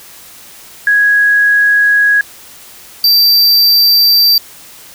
sine / square tone pair in turn, 1661.2 / 4676 Hz, G#6 / D8, 0 / -8 cents, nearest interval octave + tritone, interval 1792 cents, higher second, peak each -6 dBFS, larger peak neither, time 0.87-2.21 / 3.04-4.38 s, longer neither, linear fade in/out 2 ms, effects white hiss -36 dBFS RMS until 4.94 s

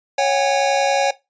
square chord, C# suspended fourth, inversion none, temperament equal with one note detuned, 554.4 / 740 / 810.7 Hz, C#5 / F#5 / G#5, 0 / 0 / -42 cents, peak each -19 / -22 / -20 dBFS, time 0.18-1.11 s, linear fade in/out 5 ms, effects noise-tail reverb RT60 0.2 s tail -18 dB re dry + resampled to 16000 Hz

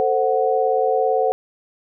sine chord, F# diminished, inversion first, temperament equal with one note detuned, 445.4 / 523.3 / 740 Hz, A4 / C5 / F#5, +21 / 0 / 0 cents, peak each -20 dBFS, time 0-1.32 s, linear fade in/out 0 ms, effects none

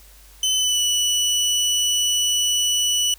25% pulse tone with pitch glide, 3038 to 2958 Hz, F#7 to F#7, +45 to -1 cents, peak -14 dBFS, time 0.43-3.14 s, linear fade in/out 2 ms, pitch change -46 cents, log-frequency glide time 0.54-0.8 s, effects added 50 Hz sine -47 dBFS peak until 3.18 s + white hiss -50 dBFS RMS until 3.18 s

